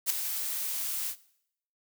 blue noise with ADSR envelope, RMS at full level -24 dBFS, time 0.06-1.16 s, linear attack 41 ms, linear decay 5 ms, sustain -9 dB, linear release 74 ms, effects noise-tail reverb RT60 0.7 s tail -19 dB re dry

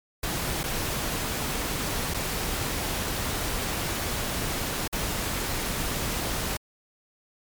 pink noise with dropouts, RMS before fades -29 dBFS, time 0.23-6.57 s, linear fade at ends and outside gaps 5 ms, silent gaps 0.633-0.638 / 2.139-2.143 / 4.878-4.926 s, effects MP3 96 kbps

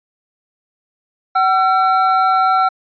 triangle tone pair together, 756.9 / 1352 Hz, F#5 / E6, +39 / +43 cents, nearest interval minor seventh, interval 1004 cents, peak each -12 dBFS, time 1.35-2.69 s, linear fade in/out 10 ms, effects resampled to 11025 Hz

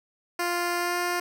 10% pulse tone with pitch glide, 349.2 to 352.6 Hz, F4 to F4, 0 to +17 cents, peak -17 dBFS, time 0.39-1.2 s, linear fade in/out 5 ms, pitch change +17 cents, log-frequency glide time 0.79-0.97 s, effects none

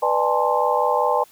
sine tone cluster, 492.8 / 597 / 820 / 885 / 1050 Hz, B4 / D5 / G#5 / A5 / C6, -4 / +28 / -22 / +10 / +6 cents, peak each -23 dBFS, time 0.02-1.24 s, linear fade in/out 10 ms, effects white hiss -52 dBFS RMS until 1.31 s

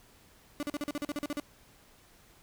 35% pulse tone bursts, 291.7 Hz, D4, 12 cents flat, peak -30 dBFS, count 12, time 0.6-1.398 s, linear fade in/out 0 ms, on 28 ms, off 42 ms, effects pink hiss -60 dBFS RMS until 2.42 s

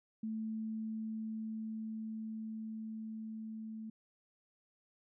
sine tone with level ramp, 220 Hz, A3, in tune, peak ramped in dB -36 to -42 dBFS, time 0.23-3.9 s, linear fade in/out 5 ms, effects none

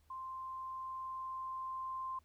sine tone with level ramp, 1046.5 Hz, C6, in tune, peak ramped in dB -42 to -38 dBFS, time 0.1-2.19 s, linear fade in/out 5 ms, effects added 76 Hz sine -68 dBFS peak until 2.24 s + pink hiss -75 dBFS RMS until 2.24 s

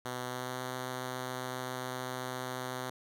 5% pulse tone with pitch glide, 125.5 to 127.55 Hz, B2 to C3, +28 to -44 cents, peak -25 dBFS, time 0.05-2.9 s, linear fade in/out 5 ms, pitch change +28 cents, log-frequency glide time 0.24-0.6 s, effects none

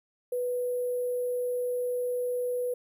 sine tone with sample-and-hold, 493.9 Hz, B4, in tune, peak -27 dBFS, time 0.32-2.74 s, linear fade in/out 5 ms, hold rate 11025 Hz, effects none

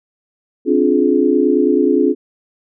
sine chord, D half-diminished seventh, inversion third, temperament just, 264.3 / 293.7 / 352.4 / 422.9 Hz, C4 / D4 / F4 / Ab4, +18 / 0 / +16 / +31 cents, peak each -16 dBFS, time 0.65-2.15 s, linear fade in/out 50 ms, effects none

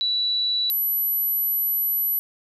sine tone pair in turn, 3942 / 11813 Hz, B7 / F#9, -4 / -4 cents, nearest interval octave + perfect fifth, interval 1900 cents, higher second, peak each -20 / -20 dBFS, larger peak neither, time 0.01-0.7 / 0.7-2.19 s, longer second, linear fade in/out 0 ms, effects none

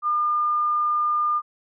sine tone, 1207 Hz, D6, 47 cents sharp, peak -19 dBFS, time 0.02-1.42 s, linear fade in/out 50 ms, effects none

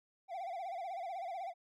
triangle tone with vibrato, 726 Hz, F#5, 33 cents flat, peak -37 dBFS, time 0.28-1.54 s, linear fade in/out 50 ms, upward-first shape sine, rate 16 Hz, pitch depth 140 cents each way, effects none

